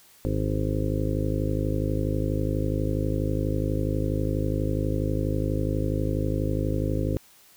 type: harmonic tone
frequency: 52.2 Hz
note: G#1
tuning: 10 cents sharp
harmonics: 1 / 2 / 3 / 5 / 6 / 7 / 8 / 9 / 10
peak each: -29 / -28 / -32 / -32 / -32 / -38 / -35 / -40 / -34 dBFS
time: 0.25-7.17 s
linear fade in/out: 0 ms
effects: white hiss -55 dBFS RMS until 7.56 s